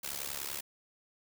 white noise with amplitude modulation, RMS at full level -35 dBFS, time 0.03-0.61 s, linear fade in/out 10 ms, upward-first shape sine, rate 70.4 Hz, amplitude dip 90%, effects none

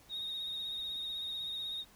sine tone with vibrato, 3729 Hz, A#7, in tune, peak -35 dBFS, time 0.09-1.85 s, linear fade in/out 50 ms, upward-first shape sine, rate 16 Hz, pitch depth 31 cents each way, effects tanh soft clip ceiling -34 dBFS + pink hiss -61 dBFS RMS until 1.95 s

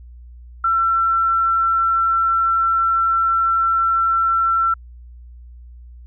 sine tone, 1347 Hz, E6, 37 cents sharp, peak -14 dBFS, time 0.64-4.74 s, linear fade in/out 5 ms, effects added 60 Hz sine -37 dBFS peak until 6.06 s

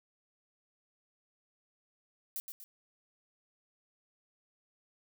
violet noise with echo, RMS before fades -38 dBFS, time 2.36-2.4 s, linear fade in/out 0 ms, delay 120 ms, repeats 2, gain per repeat -6 dB, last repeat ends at 2.64 s, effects none

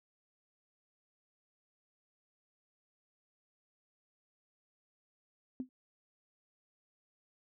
sine tone with exponential decay, 255.7 Hz, C4, 40 cents flat, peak -31 dBFS, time 5.6-5.69 s, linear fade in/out 1 ms, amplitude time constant 19 ms, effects none

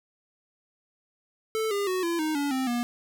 square tone with pitch steps, 440 / 403.5 / 370 / 339.3 / 311.1 / 285.3 / 261.6 / 239.9 Hz, A4 / G#4 / F#4 / F4 / D#4 / C#4 / C4 / A#3, 0 / -50 / 0 / -50 / 0 / +50 / 0 / +50 cents, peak -26 dBFS, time 1.55-2.83 s, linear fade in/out 0 ms, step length 160 ms, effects none

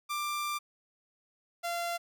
sawtooth tone pair in turn, 1184 / 688.1 Hz, D6 / F5, +14 / -26 cents, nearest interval major sixth, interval 940 cents, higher first, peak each -28 dBFS, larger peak neither, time 0.09-0.59 / 1.63-1.98 s, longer first, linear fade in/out 20 ms, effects none

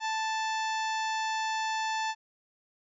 harmonic tone with a mistuned harmonic, 880 Hz, A5, in tune, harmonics 1 / 2 / 3 / 4 / 5 / 6 / 7 / 8, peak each -30 / -36 / -40 / -42 / -44 / -46 / -47 / -48 dBFS, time 0-2.15 s, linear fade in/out 50 ms, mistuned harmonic 7, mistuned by -44 cents, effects none

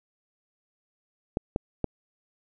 clicks, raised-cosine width 2 ms, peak -12 dBFS, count 3, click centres 1.371 / 1.561 / 1.843 s, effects none

